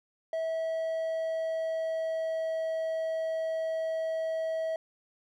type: tone with pitch glide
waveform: triangle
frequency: 649 to 645.3 Hz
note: E5 to E5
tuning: -27 to -37 cents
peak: -27 dBFS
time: 0.33-4.76 s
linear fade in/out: 2 ms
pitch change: -10 cents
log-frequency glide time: 0.5-2.69 s
effects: none